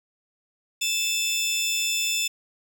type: tone pair together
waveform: 25% pulse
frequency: 2631 / 3527 Hz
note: E7 / A7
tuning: -4 / +3 cents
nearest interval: perfect fourth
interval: 507 cents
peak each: -22 dBFS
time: 0.81-2.28 s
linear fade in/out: 10 ms
effects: none

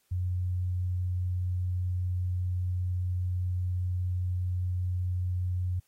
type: tone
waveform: sine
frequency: 90.5 Hz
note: F#2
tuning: 38 cents flat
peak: -27 dBFS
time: 0.11-5.8 s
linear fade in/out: 10 ms
effects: white hiss -71 dBFS RMS until 5.87 s + AAC 48 kbps

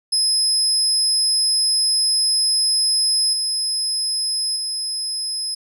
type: tone with level steps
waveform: 35% pulse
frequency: 5100 Hz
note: D#8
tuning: 42 cents sharp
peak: -13 / -17 / -20 dBFS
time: 0.12-5.55 s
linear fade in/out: 10 ms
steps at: 3.33 / 4.56 s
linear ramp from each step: 2 ms
effects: none

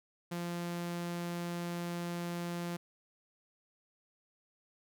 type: tone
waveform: sawtooth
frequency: 173 Hz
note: F3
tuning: 16 cents flat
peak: -32 dBFS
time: 0.31-2.77 s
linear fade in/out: 10 ms
effects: none

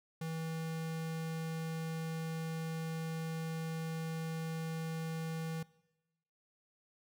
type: tone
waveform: square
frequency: 161.9 Hz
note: E3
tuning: 31 cents flat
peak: -38 dBFS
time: 0.21-5.63 s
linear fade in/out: 5 ms
effects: noise-tail reverb RT60 1.0 s tail -21 dB re dry

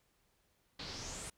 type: noise with low-pass filter sweep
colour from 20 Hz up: pink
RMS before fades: -45 dBFS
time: 0.79-1.3 s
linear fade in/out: 5 ms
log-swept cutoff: 4000 to 9200 Hz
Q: 4.1
effects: pink hiss -75 dBFS RMS until 1.37 s

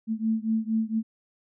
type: beating tone pair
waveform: sine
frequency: 220 / 224.3 Hz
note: A3 / A3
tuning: 0 / +34 cents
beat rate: 4.3 Hz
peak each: -26 / -27 dBFS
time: 0.07-1.03 s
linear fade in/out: 50 ms
effects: none

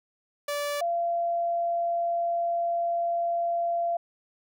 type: tone pair in turn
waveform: sawtooth / sine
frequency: 580 / 685.1 Hz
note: D5 / F5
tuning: -22 / -33 cents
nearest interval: minor third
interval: 289 cents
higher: second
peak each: -24 dBFS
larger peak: neither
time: 0.48-0.81 / 0.81-3.97 s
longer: second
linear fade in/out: 5 ms
effects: none

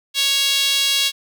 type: tone with high-pass filter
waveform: sawtooth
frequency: 554 Hz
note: C#5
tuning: 1 cent flat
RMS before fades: -18 dBFS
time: 0.14-1.12 s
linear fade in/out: 50 ms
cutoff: 3400 Hz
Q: 2.9
effects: none

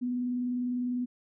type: tone with vibrato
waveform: sine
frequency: 246.9 Hz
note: B3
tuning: in tune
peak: -28 dBFS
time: 0.01-1.06 s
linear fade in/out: 20 ms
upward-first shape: triangle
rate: 20 Hz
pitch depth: 38 cents each way
effects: none

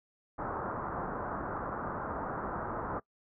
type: low-pass noise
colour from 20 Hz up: white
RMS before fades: -37 dBFS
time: 0.38-3 s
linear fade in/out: 10 ms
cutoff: 1400 Hz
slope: 48 dB/octave
effects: noise-tail reverb RT60 0.1 s tail -22 dB re dry

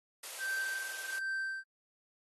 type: high-pass noise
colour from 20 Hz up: white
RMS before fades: -44 dBFS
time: 0.23-1.19 s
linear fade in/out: 5 ms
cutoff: 420 Hz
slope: 24 dB/octave
type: tone with tremolo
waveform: triangle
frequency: 1561 Hz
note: G6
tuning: 8 cents flat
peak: -31 dBFS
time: 0.38-1.64 s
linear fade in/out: 50 ms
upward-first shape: sine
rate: 1.3 Hz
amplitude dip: 70%
effects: AAC 32 kbps

